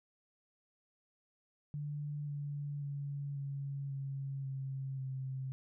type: tone with pitch steps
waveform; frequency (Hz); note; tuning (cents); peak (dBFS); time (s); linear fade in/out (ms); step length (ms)
sine; 146.83 / 144.31 / 141.83 / 139.39 / 137 / 134.64 / 132.33; D3 / D3 / C#3 / C#3 / C#3 / C3 / C3; 0 / -30 / +40 / +10 / -20 / +50 / +20; -37; 1.74-5.52; 0; 540
effects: none